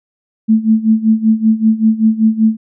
sine tone with tremolo, 220.4 Hz, A3, 3 cents sharp, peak -5 dBFS, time 0.48-2.57 s, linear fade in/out 20 ms, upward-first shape sine, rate 5.2 Hz, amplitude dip 85%, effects none

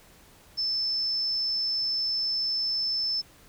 sine tone, 5274 Hz, E8, in tune, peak -25 dBFS, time 0.57-3.22 s, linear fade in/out 20 ms, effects pink hiss -55 dBFS RMS until 3.48 s

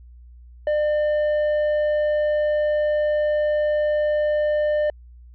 sine tone with tanh clipping, 600 Hz, D5, 37 cents sharp, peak -19 dBFS, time 0.67-4.9 s, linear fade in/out 2 ms, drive 6 dB, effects added 60 Hz sine -42 dBFS peak until 5.34 s

